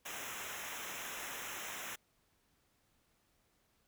pink noise with comb filter, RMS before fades -44 dBFS, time 0.05-1.96 s, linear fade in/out 10 ms, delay 0.22 ms, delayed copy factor -0.95, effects pink hiss -75 dBFS RMS until 3.87 s

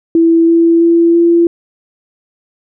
sine tone with pitch steps, 331.1 / 334 / 336.9 / 339.8 Hz, E4 / E4 / E4 / F4, +8 / +23 / +38 / -47 cents, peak -5 dBFS, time 0.15-1.47 s, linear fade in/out 2 ms, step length 330 ms, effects none

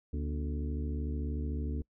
harmonic tone with a mistuned harmonic, 73.42 Hz, D2, in tune, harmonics 1 / 2 / 3 / 4 / 5 / 6, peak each -33 / -42 / -41 / -43 / -48 / -48 dBFS, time 0.13-1.82 s, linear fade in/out 5 ms, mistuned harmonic 3, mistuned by +130 cents, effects noise-tail reverb RT60 0.1 s tail -25 dB re dry

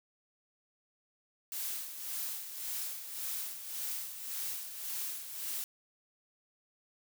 blue noise with tremolo, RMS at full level -37 dBFS, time 1.52-5.64 s, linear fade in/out 0 ms, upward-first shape sine, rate 1.8 Hz, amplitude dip 60%, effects none

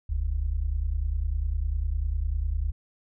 sine tone pair together, 43.45 / 73.42 Hz, F1 / D2, -8 / 0 cents, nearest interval major sixth, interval 908 cents, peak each -27 dBFS, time 0.09-2.72 s, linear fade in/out 10 ms, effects none

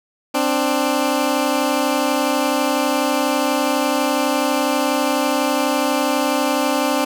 15% pulse tone pair together, 262.5 / 294.6 Hz, C4 / D4, +6 / +6 cents, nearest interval major second, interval 200 cents, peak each -13 dBFS, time 0.34-7.05 s, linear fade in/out 10 ms, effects none

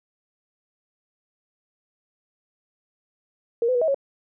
sine tone with pitch steps, 466.4 / 507 / 486.6 / 640 / 552 Hz, A#4 / B4 / B4 / D#5 / C#5, +1 / +45 / -26 / +49 / -7 cents, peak -18 dBFS, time 3.62-3.945 s, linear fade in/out 2 ms, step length 65 ms, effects none

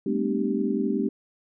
sine tone cluster, 203.5 / 223.6 / 254.4 / 299.3 / 389.6 Hz, G#3 / A3 / C4 / D4 / G4, -35 / +28 / -48 / +33 / -11 cents, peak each -29 dBFS, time 0.06-1.09 s, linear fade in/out 5 ms, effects none

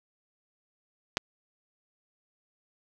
clicks, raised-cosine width 0.2 ms, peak -7 / -27 dBFS, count 2, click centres 1.171 / 1.178 s, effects none

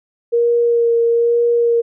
sine tone with vibrato, 469.3 Hz, A#4, 12 cents sharp, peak -11 dBFS, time 0.32-1.82 s, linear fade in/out 20 ms, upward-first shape sine, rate 1.1 Hz, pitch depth 15 cents each way, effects none

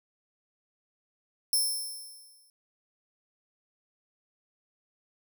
10% pulse tone with exponential decay, 5340 Hz, E8, 22 cents sharp, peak -16 dBFS, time 1.53-2.5 s, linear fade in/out 1 ms, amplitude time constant 210 ms, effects none

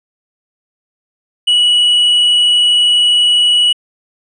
triangle tone with vibrato, 2933 Hz, F#7, 16 cents flat, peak -6 dBFS, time 1.47-3.73 s, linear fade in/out 10 ms, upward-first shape triangle, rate 20 Hz, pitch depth 20 cents each way, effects resampled to 24000 Hz

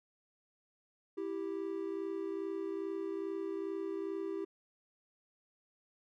triangle tone pair together, 329.6 / 392 Hz, E4 / G4, 0 / 0 cents, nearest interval minor third, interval 300 cents, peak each -38 / -36 dBFS, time 1.17-4.45 s, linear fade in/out 10 ms, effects none

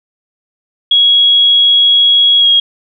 sine tone with pitch glide, 3322 to 3280 Hz, G#7 to G#7, 0 to -22 cents, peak -5 dBFS, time 0.91-2.6 s, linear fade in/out 5 ms, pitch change -22 cents, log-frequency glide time 2.39-2.47 s, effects none

